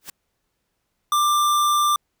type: noise with exponential growth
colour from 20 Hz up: white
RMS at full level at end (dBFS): -29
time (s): 0.01-0.1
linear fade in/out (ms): 5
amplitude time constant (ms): 18
type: tone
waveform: square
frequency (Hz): 1185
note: D6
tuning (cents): +15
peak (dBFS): -17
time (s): 1.12-1.96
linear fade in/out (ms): 2
effects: pink hiss -74 dBFS RMS until 2.2 s